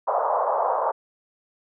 white band-pass noise, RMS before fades -23 dBFS, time 0.07-0.92 s, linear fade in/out 10 ms, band 500 to 1100 Hz, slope 48 dB/octave, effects none

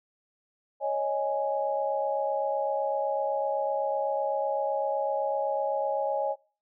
sine chord, C# suspended second, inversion none, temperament equal, 554.4 / 622.3 / 830.6 Hz, C#5 / D#5 / G#5, 0 / 0 / 0 cents, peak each -29 / -31 / -30 dBFS, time 0.8-6.36 s, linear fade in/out 50 ms, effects noise-tail reverb RT60 0.4 s tail -24 dB re dry

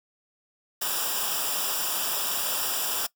white noise with comb filter, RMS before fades -28 dBFS, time 0.81-3.07 s, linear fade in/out 10 ms, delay 0.47 ms, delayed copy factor -0.85, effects noise-tail reverb RT60 0.1 s tail -20 dB re dry

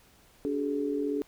sine tone cluster, 288.1 / 383.7 / 425.5 Hz, D4 / G4 / G#4, -33 / -37 / +42 cents, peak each -30 / -37 / -31 dBFS, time 0.45-1.22 s, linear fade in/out 0 ms, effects pink hiss -60 dBFS RMS until 1.27 s

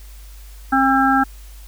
harmonic tone, 267.7 Hz, C4, 40 cents sharp, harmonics 1 / 3 / 5 / 6, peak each -17 / -17 / -18 / -21 dBFS, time 0.72-1.24 s, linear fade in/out 10 ms, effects added 50 Hz sine -36 dBFS peak until 1.67 s + white hiss -48 dBFS RMS until 1.67 s

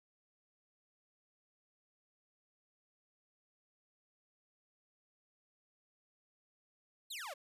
sawtooth exponential sweep, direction down, 4435 to 512 Hz, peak -39 dBFS, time 7.1-7.34 s, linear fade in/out 10 ms, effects resampled to 32000 Hz

